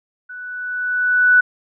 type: tone with level ramp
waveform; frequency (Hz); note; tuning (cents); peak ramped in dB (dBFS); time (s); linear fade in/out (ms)
sine; 1485; F#6; +6; -31 to -7; 0.29-1.41; 10
effects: none